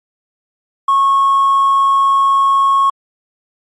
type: tone with hard clipping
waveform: triangle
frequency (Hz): 1096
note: C#6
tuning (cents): -20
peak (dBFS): -8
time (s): 0.88-2.9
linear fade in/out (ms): 5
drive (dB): 2
effects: MP3 48 kbps